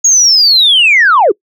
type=linear sweep; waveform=sine; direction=down; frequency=6710 to 329.6 Hz; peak=-3 dBFS; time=0.04-1.32 s; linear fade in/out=10 ms; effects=noise-tail reverb RT60 0.1 s tail -25 dB re dry + tanh soft clip ceiling 0 dBFS